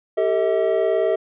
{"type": "tone cluster", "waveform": "triangle", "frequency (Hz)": [389.7, 448.6, 640], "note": ["G4", "A4", "D#5"], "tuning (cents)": [-10, 34, 49], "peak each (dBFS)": [-20, -20, -18], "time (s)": [0.17, 1.16], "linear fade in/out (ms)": 10, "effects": ["resampled to 8000 Hz"]}